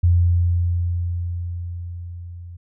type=tone with level ramp; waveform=sine; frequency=87 Hz; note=F2; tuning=6 cents flat; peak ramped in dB=-11 to -34 dBFS; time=0.03-2.57 s; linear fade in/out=10 ms; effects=none